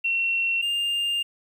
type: tone pair in turn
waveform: sine / triangle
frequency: 2722 / 2805 Hz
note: F7 / F7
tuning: -45 / +7 cents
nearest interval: minor second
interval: 52 cents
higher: second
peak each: -21 dBFS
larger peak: neither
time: 0.04-0.62 / 0.62-1.23 s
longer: second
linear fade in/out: 10 ms
effects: 10-bit